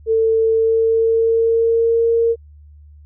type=tone with pitch glide; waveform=sine; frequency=447.5 to 461.4 Hz; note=A4 to A#4; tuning=+29 to -18 cents; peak=-12 dBFS; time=0.06-2.36 s; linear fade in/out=50 ms; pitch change=+53 cents; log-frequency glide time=0.46-2.08 s; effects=added 74 Hz sine -40 dBFS peak until 3.05 s